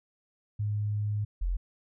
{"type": "tone pair in turn", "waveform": "sine", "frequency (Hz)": [104.5, 43.94], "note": ["G#2", "F1"], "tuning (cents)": [11, 11], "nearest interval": "octave + minor third", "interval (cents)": 1500, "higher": "first", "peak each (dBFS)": [-27, -26], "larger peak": "second", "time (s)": [[0.59, 1.25], [1.41, 1.57]], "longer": "first", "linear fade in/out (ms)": 10, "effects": []}